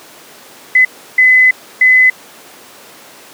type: tone bursts at uneven times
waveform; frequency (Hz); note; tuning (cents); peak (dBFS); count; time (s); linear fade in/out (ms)
sine; 2020; B6; +39; -4; 3; 0.75-0.85 / 1.18-1.51 / 1.81-2.1; 5
effects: pink hiss -37 dBFS RMS until 3.33 s + high-pass 300 Hz 12 dB/octave